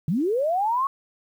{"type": "linear sweep", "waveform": "sine", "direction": "up", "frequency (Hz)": [138.2, 1118], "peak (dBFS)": -20, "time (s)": [0.08, 0.87], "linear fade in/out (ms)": 2, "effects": ["9-bit"]}